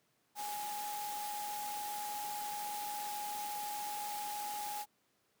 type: tone in noise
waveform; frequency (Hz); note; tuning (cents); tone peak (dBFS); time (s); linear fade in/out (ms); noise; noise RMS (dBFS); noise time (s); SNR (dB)
sine; 830.6; G#5; 0; -39; 0.35-4.86; 50; white; -45; 0.35-4.86; +3
effects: pink hiss -75 dBFS RMS until 5.4 s + high-pass 150 Hz 12 dB/octave